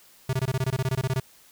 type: tone bursts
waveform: square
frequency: 130.81 Hz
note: C3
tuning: in tune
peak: -23 dBFS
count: 15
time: 0.29-1.2 s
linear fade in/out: 5 ms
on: 42 ms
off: 20 ms
effects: white hiss -55 dBFS RMS until 1.51 s